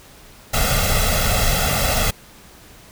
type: noise with comb filter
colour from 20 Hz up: pink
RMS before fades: -18 dBFS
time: 0.53-2.11 s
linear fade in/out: 10 ms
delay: 1.5 ms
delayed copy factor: +0.9
effects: pink hiss -45 dBFS RMS until 2.91 s